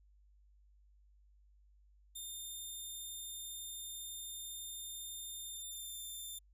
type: tone with pitch glide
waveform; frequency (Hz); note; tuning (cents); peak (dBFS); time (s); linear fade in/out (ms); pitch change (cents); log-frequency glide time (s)
10% pulse; 3618 to 3579; A7 to A7; +48 to +29; -37; 2.15-6.39; 10; -19; 5.41-5.97
effects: added 50 Hz sine -63 dBFS peak until 6.53 s